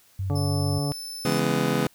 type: tone with vibrato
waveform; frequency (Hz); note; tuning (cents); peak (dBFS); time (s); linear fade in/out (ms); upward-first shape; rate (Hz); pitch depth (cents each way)
sine; 95.6; G2; -43; -25; 0.19-0.79; 5; triangle; 6.4; 11
type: harmonic tone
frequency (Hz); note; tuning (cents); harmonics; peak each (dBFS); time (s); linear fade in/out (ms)
143.5; D3; -40; 1 / 2 / 3 / 4 / 5 / 6 / 8; -25 / -31 / -35 / -37 / -39 / -41 / -43; 0.3-0.92; 0
type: tone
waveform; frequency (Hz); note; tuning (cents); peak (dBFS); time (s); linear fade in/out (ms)
sawtooth; 5274; E8; 0; -31; 0.35-1.4; 10
type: chord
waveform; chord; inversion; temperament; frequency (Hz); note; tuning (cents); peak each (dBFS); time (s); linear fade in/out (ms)
25% pulse; C# minor seventh; none; just; 138.59 / 166.31 / 207.9 / 249.5; C#3 / E3 / G#3 / B3; 0 / +16 / +2 / +18; -24; 1.25-1.87; 2
effects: white hiss -58 dBFS RMS until 1.94 s